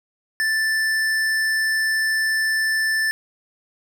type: tone with hard clipping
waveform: sine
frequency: 1763 Hz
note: A6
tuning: 3 cents sharp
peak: -20 dBFS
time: 0.4-3.11 s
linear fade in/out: 0 ms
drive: 14 dB
effects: none